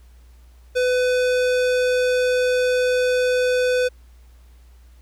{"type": "tone with low-pass filter", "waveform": "square", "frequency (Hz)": 501, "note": "B4", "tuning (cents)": 25, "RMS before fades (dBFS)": -19, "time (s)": [0.75, 3.89], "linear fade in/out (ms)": 20, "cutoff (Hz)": 8000, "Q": 0.52, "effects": ["added 60 Hz sine -45 dBFS peak until 5.01 s", "pink hiss -60 dBFS RMS until 5.01 s"]}